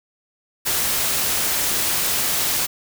white noise, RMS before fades -21 dBFS, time 0.65-2.67 s, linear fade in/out 20 ms, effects none

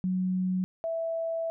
sine tone pair in turn, 184.8 / 658.6 Hz, F#3 / E5, -2 / -2 cents, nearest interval octave + minor seventh, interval 2200 cents, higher second, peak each -25 / -28 dBFS, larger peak first, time 0.04-0.64 / 0.84-1.5 s, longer second, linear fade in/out 0 ms, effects none

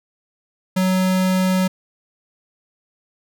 square tone, 186.1 Hz, F#3, 10 cents sharp, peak -16 dBFS, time 0.76-1.68 s, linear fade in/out 10 ms, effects none

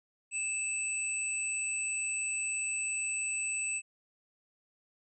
sine tone pair together, 2625 / 7983 Hz, E7 / B8, -8 / +18 cents, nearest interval octave + perfect fifth, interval 1926 cents, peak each -34 / -34 dBFS, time 0.31-3.82 s, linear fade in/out 50 ms, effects none

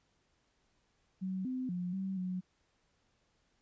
sine tone with pitch steps, 188 / 256.5 / 178.5 / 191.5 / 183.3 Hz, F#3 / C4 / F3 / G3 / F#3, +28 / -34 / +38 / -40 / -16 cents, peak -34 dBFS, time 1.21-2.41 s, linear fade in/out 20 ms, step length 240 ms, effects pink hiss -75 dBFS RMS until 3.61 s + resampled to 16000 Hz

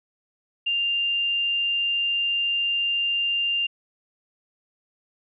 sine tone, 2794 Hz, F7, in tune, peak -21 dBFS, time 0.66-3.67 s, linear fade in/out 10 ms, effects none

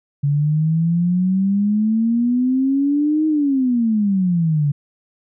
sine exponential two-way sweep, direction up then down, 141 to 314.4 to 141 Hz, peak -14 dBFS, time 0.23-4.72 s, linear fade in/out 10 ms, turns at 3.27 s, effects none

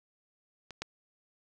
clicks, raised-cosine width 0.2 ms, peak -27 / -18 dBFS, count 2, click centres 0.707 / 0.82 s, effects none

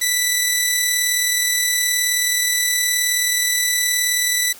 10% pulse tone with amplitude modulation, 1975.5 Hz, B6, in tune, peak -6 dBFS, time 0.01-4.53 s, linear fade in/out 10 ms, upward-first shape sine, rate 39 Hz, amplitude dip 30%, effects white hiss -41 dBFS RMS until 4.59 s

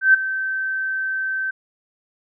sine tone with ADSR envelope, 1547 Hz, G6, 23 cents flat, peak -7 dBFS, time 0.01-1.51 s, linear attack 130 ms, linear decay 11 ms, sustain -14 dB, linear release 9 ms, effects none

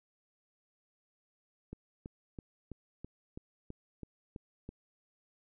click train, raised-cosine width 3 ms, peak -30 dBFS, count 10, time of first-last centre 1.73-4.691 s, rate 3.04 Hz, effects none

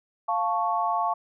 sine chord, F augmented, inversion none, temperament equal, 698.5 / 880 / 1108.7 Hz, F5 / A5 / C#6, 0 / 0 / 0 cents, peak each -27 dBFS, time 0.28-1.14 s, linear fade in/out 10 ms, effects none

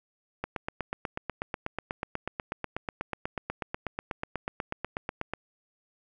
click train, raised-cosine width 0.5 ms, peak -16 dBFS, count 41, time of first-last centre 0.44-5.336 s, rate 8.17 Hz, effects none

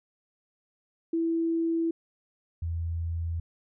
sine tone pair in turn, 330.4 / 83.49 Hz, E4 / E2, +4 / +23 cents, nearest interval 2 octaves, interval 2381 cents, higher first, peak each -24 / -28 dBFS, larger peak first, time 1.13-1.91 / 2.62-3.4 s, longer neither, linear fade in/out 5 ms, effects none

